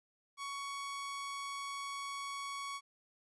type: tone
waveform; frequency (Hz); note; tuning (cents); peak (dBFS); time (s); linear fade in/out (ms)
sawtooth; 1117; C#6; +13; -36; 0.37-2.81; 50
effects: resampled to 24000 Hz + 13-bit